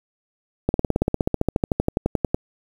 slowing click train, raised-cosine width 2 ms, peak -5 dBFS, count 24, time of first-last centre 0.69-2.345 s, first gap 51 ms, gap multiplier 1.03, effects 7-bit

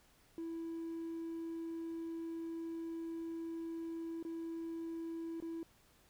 triangle tone with dropouts, 330 Hz, E4, 2 cents sharp, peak -37 dBFS, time 0.38-5.63 s, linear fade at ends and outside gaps 1 ms, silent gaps 4.227-4.25 / 5.402-5.424 s, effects tanh soft clip ceiling -35 dBFS + pink hiss -68 dBFS RMS until 6.09 s

